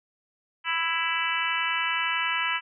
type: harmonic tone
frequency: 330.8 Hz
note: E4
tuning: 6 cents sharp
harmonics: 3 / 4 / 5 / 6 / 7 / 8 / 9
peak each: -32 / -32 / -32 / -32 / -32 / -32 / -32 dBFS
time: 0.64-2.61 s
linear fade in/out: 50 ms
effects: none